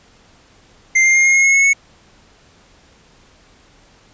square tone with pitch steps, 2093 / 2109 / 2125 / 2141 / 2157 / 2173 / 2189 / 2206 Hz, C7 / C7 / C7 / C7 / C#7 / C#7 / C#7 / C#7, 0 / +13 / +26 / +39 / -48 / -35 / -22 / -9 cents, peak -10 dBFS, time 0.95-1.734 s, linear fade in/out 10 ms, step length 98 ms, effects pink hiss -50 dBFS RMS until 4.13 s + resampled to 16000 Hz

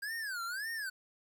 square tone with vibrato, 1585 Hz, G6, 19 cents sharp, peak -37 dBFS, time 0.02-0.9 s, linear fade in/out 10 ms, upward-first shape sine, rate 1.8 Hz, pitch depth 260 cents each way, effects 11-bit

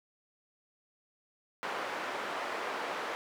white band-pass noise, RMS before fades -37 dBFS, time 1.63-3.15 s, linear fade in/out 0 ms, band 400 to 1400 Hz, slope 12 dB/octave, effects none

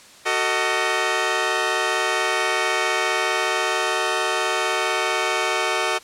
10% pulse chord, D# diminished, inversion first, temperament just, 373.4 / 448 / 622.3 Hz, F#4 / A4 / D#5, +16 / +31 / 0 cents, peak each -16 dBFS, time 0.25-5.99 s, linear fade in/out 20 ms, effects white hiss -46 dBFS RMS until 6.03 s + low-pass 8000 Hz 12 dB/octave

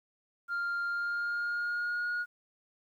sine tone with pitch glide, 1397 to 1440.4 Hz, F6 to F#6, 0 to -47 cents, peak -28 dBFS, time 0.48-2.26 s, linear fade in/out 50 ms, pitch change +53 cents, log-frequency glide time 0.86-2.09 s, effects tanh soft clip ceiling -29 dBFS + 11-bit

